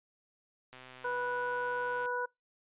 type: click train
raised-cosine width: 0.3 ms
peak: -34 dBFS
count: 171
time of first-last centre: 0.73-2.058 s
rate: 128 Hz
type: harmonic tone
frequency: 491.5 Hz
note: B4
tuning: 8 cents flat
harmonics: 1 / 2 / 3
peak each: -36 / -36 / -36 dBFS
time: 1.04-2.26 s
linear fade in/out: 10 ms
effects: noise-tail reverb RT60 0.2 s tail -26 dB re dry + resampled to 8000 Hz